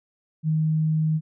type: tone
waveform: sine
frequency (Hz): 156.8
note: D#3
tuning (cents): +14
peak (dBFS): -19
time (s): 0.43-1.21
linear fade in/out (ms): 50
effects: none